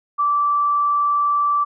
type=tone; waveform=sine; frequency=1164 Hz; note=D6; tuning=16 cents flat; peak=-15 dBFS; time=0.18-1.65 s; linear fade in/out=20 ms; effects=none